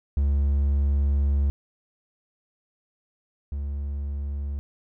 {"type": "tone pair in turn", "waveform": "triangle", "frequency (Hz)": [70.4, 70.93], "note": ["C#2", "C#2"], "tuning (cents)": [27, 40], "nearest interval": "unison", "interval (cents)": 13, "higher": "second", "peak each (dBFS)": [-17, -25], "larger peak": "first", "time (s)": [[0.17, 1.5], [3.52, 4.59]], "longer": "first", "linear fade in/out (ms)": 0, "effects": []}